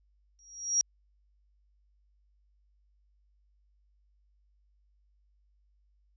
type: tone with exponential growth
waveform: sine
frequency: 5670 Hz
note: F8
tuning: 25 cents sharp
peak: -20 dBFS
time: 0.39-0.81 s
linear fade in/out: 0 ms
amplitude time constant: 91 ms
effects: added 50 Hz sine -65 dBFS peak until 6.16 s + resampled to 16000 Hz